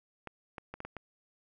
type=clicks; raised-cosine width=0.5 ms; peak=-26 dBFS; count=6; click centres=0.273 / 0.582 / 0.74 / 0.804 / 0.85 / 0.967 s; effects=none